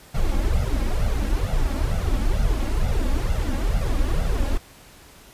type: noise with flanger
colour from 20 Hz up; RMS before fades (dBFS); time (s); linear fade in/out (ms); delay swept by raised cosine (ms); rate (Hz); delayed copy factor
brown; -21; 0.14-4.58; 10; 1.4 to 3.7; 2.2; +0.8
effects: pink hiss -48 dBFS RMS until 5.33 s + resampled to 32000 Hz